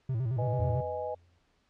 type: tone with vibrato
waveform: triangle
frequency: 121 Hz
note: B2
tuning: 35 cents flat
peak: -26 dBFS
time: 0.09-0.81 s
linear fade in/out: 5 ms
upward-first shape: square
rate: 9.1 Hz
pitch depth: 140 cents each way
type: chord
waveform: sine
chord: G# minor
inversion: first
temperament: just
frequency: 498.4 / 623 / 830.6 Hz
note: B4 / D#5 / G#5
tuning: +16 / +2 / 0 cents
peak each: -36 / -36 / -38 dBFS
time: 0.38-1.15 s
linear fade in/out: 10 ms
type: tone with exponential decay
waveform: triangle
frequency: 86.4 Hz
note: F2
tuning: 18 cents flat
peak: -26 dBFS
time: 0.6-1.39 s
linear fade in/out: 0 ms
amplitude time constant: 170 ms
effects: pink hiss -71 dBFS RMS until 1.69 s + low-pass 5000 Hz 12 dB/octave